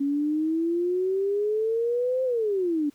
sine exponential two-way sweep, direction up then down, 277.2 to 523.3 to 283.6 Hz, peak -22 dBFS, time 0-2.9 s, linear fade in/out 10 ms, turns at 2.24 s, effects pink hiss -61 dBFS RMS until 2.94 s + high-pass 80 Hz 12 dB/octave

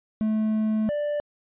triangle tone pair in turn, 216.9 / 588.8 Hz, A3 / D5, -25 / +4 cents, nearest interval octave + perfect fourth, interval 1729 cents, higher second, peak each -19 / -22 dBFS, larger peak first, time 0.21-0.89 / 0.89-1.2 s, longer first, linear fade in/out 0 ms, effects resampled to 8000 Hz

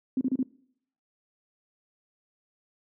sine tone bursts, 259.7 Hz, C4, 13 cents flat, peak -22 dBFS, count 4, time 0.17-0.429 s, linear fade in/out 2 ms, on 40 ms, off 33 ms, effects noise-tail reverb RT60 0.7 s tail -24 dB re dry + high-pass 150 Hz 12 dB/octave

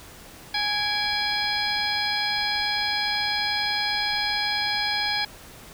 harmonic tone with a mistuned harmonic, 830.6 Hz, G#5, in tune, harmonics 1 / 2 / 3 / 4 / 5 / 6, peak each -30 / -30 / -30 / -30 / -30 / -30 dBFS, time 0.54-5.25 s, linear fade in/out 5 ms, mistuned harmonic 3, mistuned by -120 cents, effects pink hiss -45 dBFS RMS until 5.73 s

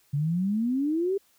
sine exponential sweep, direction up, 138.59 to 404.7 Hz, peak -23 dBFS, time 0.13-1.18 s, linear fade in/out 10 ms, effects white hiss -64 dBFS RMS until 1.38 s

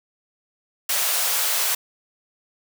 white high-pass noise, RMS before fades -22 dBFS, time 0.89-1.75 s, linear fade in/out 5 ms, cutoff 520 Hz, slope 24 dB/octave, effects none

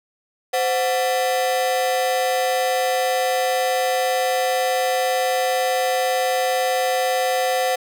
45% pulse ring-modulated tone, 626 Hz, D#5, 10 cents sharp, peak -15 dBFS, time 0.53-7.76 s, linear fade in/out 10 ms, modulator 109 Hz, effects none

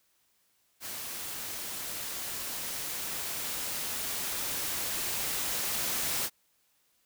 white noise with level ramp, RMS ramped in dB -39 to -31 dBFS, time 0.8-6.3 s, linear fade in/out 50 ms, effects white hiss -71 dBFS RMS until 7.05 s

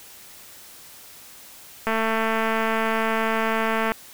click train, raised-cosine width 0.5 ms, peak -9 dBFS, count 458, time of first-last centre 1.87-3.919 s, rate 223 Hz, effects white hiss -45 dBFS RMS until 4.13 s

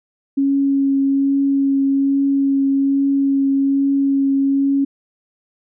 sine tone with vibrato, 275.3 Hz, C#4, 12 cents flat, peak -13 dBFS, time 0.37-4.85 s, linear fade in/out 10 ms, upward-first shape triangle, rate 1.2 Hz, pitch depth 12 cents each way, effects none

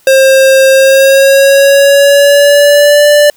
square tone with pitch glide, 533 to 588 Hz, C5 to D5, +32 to +2 cents, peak -3 dBFS, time 0.07-3.3 s, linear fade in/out 2 ms, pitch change +170 cents, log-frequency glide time 0.71-3.07 s, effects white hiss -47 dBFS RMS until 3.36 s

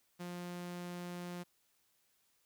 sawtooth tone, 176.4 Hz, F3, 18 cents sharp, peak -38 dBFS, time 0.19-1.44 s, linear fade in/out 20 ms, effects white hiss -75 dBFS RMS until 2.45 s

